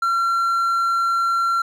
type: tone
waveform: triangle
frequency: 1365 Hz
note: F6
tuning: 40 cents flat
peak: -15 dBFS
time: 0.02-1.62 s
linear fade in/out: 5 ms
effects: none